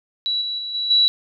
sine tone with level steps, 3923 Hz, B7, 12 cents flat, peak -19 / -23 / -26 / -21 / -12 dBFS, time 0.26-1.08 s, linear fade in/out 0 ms, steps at 0.41 / 0.58 / 0.74 / 0.9 s, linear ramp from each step 10 ms, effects none

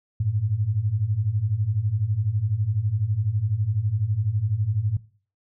sine beating tone pair, 98 / 110 Hz, G2 / A2, 0 / 0 cents, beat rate 12 Hz, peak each -26 / -22 dBFS, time 0.2-4.97 s, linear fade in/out 5 ms, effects noise-tail reverb RT60 0.4 s tail -18 dB re dry

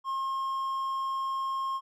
triangle tone, 1072 Hz, C6, 42 cents sharp, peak -27 dBFS, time 0.04-1.81 s, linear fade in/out 50 ms, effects none

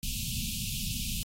pink band-stop noise, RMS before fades -34 dBFS, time 0.03-1.23 s, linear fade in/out 0 ms, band 240 to 2500 Hz, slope 96 dB/octave, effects AAC 48 kbps

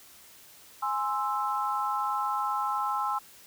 sine chord, Ab augmented, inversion none, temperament equal, 830.6 / 1046.5 / 1318.5 Hz, Ab5 / C6 / E6, 0 / 0 / 0 cents, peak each -31 dBFS, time 0.82-3.19 s, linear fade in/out 10 ms, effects white hiss -53 dBFS RMS until 3.46 s

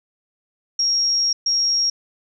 sine tone bursts at uneven times, 5588 Hz, F8, in tune, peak -16 dBFS, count 2, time 0.79-1.33 / 1.46-1.9 s, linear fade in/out 5 ms, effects none

